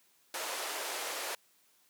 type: band-pass noise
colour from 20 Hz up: pink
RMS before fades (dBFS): -38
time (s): 0.34-1.35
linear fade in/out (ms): 2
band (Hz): 440 to 14000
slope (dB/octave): 24
effects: white hiss -68 dBFS RMS until 1.89 s + high-pass 150 Hz 12 dB/octave